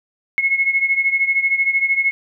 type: beating tone pair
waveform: sine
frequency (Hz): 2175 / 2188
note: C#7 / C#7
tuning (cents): -33 / -23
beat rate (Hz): 13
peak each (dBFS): -16 / -20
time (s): 0.38-2.11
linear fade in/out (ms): 0
effects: none